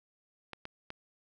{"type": "clicks", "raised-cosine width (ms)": 0.3, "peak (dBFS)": -25, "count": 3, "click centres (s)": [0.533, 0.654, 0.904], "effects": []}